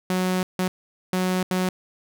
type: tone bursts at uneven times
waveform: sawtooth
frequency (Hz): 184.2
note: F#3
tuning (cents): -7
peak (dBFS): -17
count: 4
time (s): 0.1-0.43 / 0.59-0.68 / 1.13-1.43 / 1.51-1.69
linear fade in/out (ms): 2
effects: none